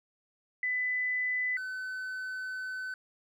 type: tone pair in turn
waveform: sine / triangle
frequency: 2000 / 1514.8 Hz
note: B6 / F#6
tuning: +21 / +40 cents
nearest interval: perfect fourth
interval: 481 cents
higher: first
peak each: -28 / -33 dBFS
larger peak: first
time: 0.63-1.57 / 1.57-2.94 s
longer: second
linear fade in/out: 2 ms
effects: none